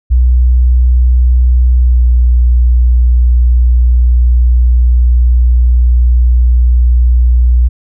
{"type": "tone with pitch glide", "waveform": "sine", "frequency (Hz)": [61.74, 60.57], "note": ["B1", "B1"], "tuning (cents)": [0, -33], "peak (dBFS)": -4, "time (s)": [0.1, 7.69], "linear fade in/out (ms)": 20, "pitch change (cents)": -33, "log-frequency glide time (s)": [1.81, 2.04], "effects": []}